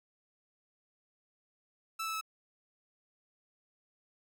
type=tone with pitch steps; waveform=sawtooth; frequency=1318.5 / 1310.1 / 1301.9 Hz; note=E6 / E6 / E6; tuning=0 / -11 / -22 cents; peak=-31 dBFS; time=1.99-2.212 s; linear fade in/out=10 ms; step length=74 ms; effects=none